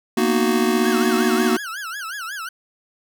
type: chord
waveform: square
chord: B major seventh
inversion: third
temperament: just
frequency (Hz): 231.5 / 246.9 / 308.7 / 370.4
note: A#3 / B3 / D#4 / F#4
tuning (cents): -12 / 0 / -14 / +2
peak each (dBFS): -21 / -25 / -25 / -21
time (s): 0.17-1.57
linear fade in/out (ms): 5
type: tone with vibrato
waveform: 40% pulse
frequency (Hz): 1480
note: F#6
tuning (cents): 0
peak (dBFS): -27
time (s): 0.84-2.49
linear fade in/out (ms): 5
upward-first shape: sine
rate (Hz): 5.5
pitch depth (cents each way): 230
effects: none